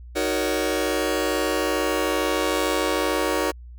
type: chord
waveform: sawtooth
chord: D# minor seventh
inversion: none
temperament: just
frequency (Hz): 311.1 / 373.4 / 466.7 / 560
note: D#4 / F#4 / A#4 / C#5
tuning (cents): 0 / +16 / +2 / +18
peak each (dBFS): -23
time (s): 0.15-3.52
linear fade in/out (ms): 20
effects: added 60 Hz sine -38 dBFS peak until 3.78 s